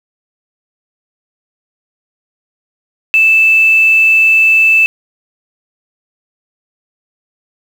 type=tone with quantisation; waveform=sine; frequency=2637 Hz; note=E7; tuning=in tune; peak=-5 dBFS; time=3.14-4.86 s; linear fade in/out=0 ms; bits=5; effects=none